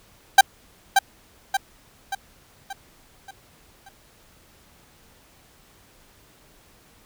30% pulse tone with echo, 784 Hz, G5, in tune, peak -4 dBFS, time 0.38-0.41 s, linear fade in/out 5 ms, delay 580 ms, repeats 6, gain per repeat -6 dB, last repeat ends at 3.89 s, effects pink hiss -55 dBFS RMS until 7.05 s

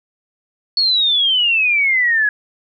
sine exponential sweep, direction down, 4423 to 1661.2 Hz, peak -12 dBFS, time 0.77-2.29 s, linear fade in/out 2 ms, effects none

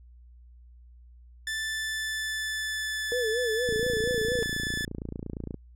sawtooth tone with pitch glide, 1760 to 1739.8 Hz, A6 to A6, 0 to -20 cents, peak -26 dBFS, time 1.47-4.85 s, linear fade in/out 2 ms, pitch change -20 cents, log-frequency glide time 1.61-3.13 s
sine tone with vibrato, 466.2 Hz, A#4, in tune, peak -26 dBFS, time 3.12-4.43 s, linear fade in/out 0 ms, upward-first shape sine, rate 4.3 Hz, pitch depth 130 cents each way
click train, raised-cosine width 3 ms, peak -22 dBFS, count 54, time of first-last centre 3.69-5.543 s, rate 28.6 Hz
effects added 60 Hz sine -49 dBFS peak until 5.75 s + low-pass 11000 Hz 12 dB/octave

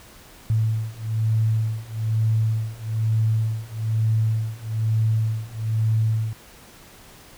sine beating tone pair, 110 / 111.1 Hz, A2 / A2, 0 / +17 cents, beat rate 1.1 Hz, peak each -23 / -22 dBFS, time 0.5-6.33 s, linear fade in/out 0 ms, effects pink hiss -47 dBFS RMS until 7.37 s

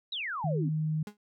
sine exponential sweep, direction down, 4018 to 239.7 Hz, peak -32 dBFS, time 0.12-0.69 s, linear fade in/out 5 ms
sine tone, 155.56 Hz, D#3, in tune, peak -27 dBFS, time 0.44-1.03 s, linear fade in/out 5 ms
35% pulse tone with exponential decay, 207.7 Hz, G#3, in tune, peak -35 dBFS, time 1.07-1.17 s, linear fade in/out 2 ms, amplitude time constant 21 ms
effects none

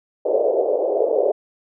white band-pass noise, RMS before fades -19 dBFS, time 0.25-1.32 s, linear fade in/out 5 ms, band 400 to 610 Hz, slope 48 dB/octave, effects none

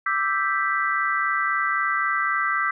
sine chord, E minor seventh, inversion third, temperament equal, 1174.7 / 1318.5 / 1568 / 1975.5 Hz, D6 / E6 / G6 / B6, 0 / 0 / 0 / 0 cents, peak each -26 dBFS, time 0.06-2.71 s, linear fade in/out 5 ms, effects none

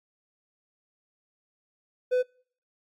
triangle tone, 502 Hz, B4, 28 cents sharp, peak -19 dBFS, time 2.11-2.23 s, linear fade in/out 20 ms, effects noise-tail reverb RT60 0.5 s tail -25 dB re dry + AAC 64 kbps

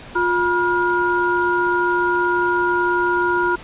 sine tone cluster, 354.5 / 969 / 1420 Hz, F4 / B5 / F6, +26 / -33 / +28 cents, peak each -20 dBFS, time 0.15-3.56 s, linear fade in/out 10 ms, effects pink hiss -38 dBFS RMS until 3.63 s + resampled to 8000 Hz

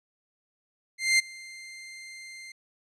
sawtooth tone with ADSR envelope, 2093 Hz, C7, in tune, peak -14 dBFS, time 0.98-2.52 s, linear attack 210 ms, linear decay 14 ms, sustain -24 dB, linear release 4 ms, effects resampled to 22050 Hz

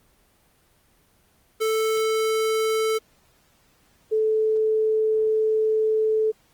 square / sine tone pair in turn, 440 / 436.2 Hz, A4 / A4, 0 / -15 cents, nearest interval unison, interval 15 cents, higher first, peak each -21 / -18 dBFS, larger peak second, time 1.6-2.99 / 4.11-6.32 s, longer second, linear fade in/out 20 ms, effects pink hiss -61 dBFS RMS until 6.53 s + Opus 24 kbps

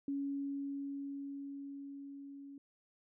sine tone with level ramp, 279.2 Hz, C#4, 13 cents sharp, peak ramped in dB -34 to -48 dBFS, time 0.08-2.58 s, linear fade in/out 2 ms, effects none

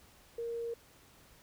sine tone, 466.2 Hz, A#4, in tune, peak -35 dBFS, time 0.38-0.74 s, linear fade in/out 5 ms, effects pink hiss -61 dBFS RMS until 1.42 s

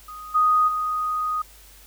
sine tone with level steps, 1244.5 Hz, D#6, in tune, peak -35 / -15 / -22 dBFS, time 0.08-1.42 s, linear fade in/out 5 ms, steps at 0.34 / 0.67 s, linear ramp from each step 20 ms, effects added 50 Hz sine -50 dBFS peak until 1.86 s + white hiss -50 dBFS RMS until 1.86 s

